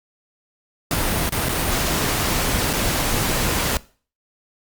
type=noise with dropouts; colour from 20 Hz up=pink; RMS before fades=-21 dBFS; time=0.91-3.77 s; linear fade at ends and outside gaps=1 ms; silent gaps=1.292-1.322 / 1.486-1.491 / 2.731-2.735 s; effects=noise-tail reverb RT60 0.4 s tail -20 dB re dry + Opus 48 kbps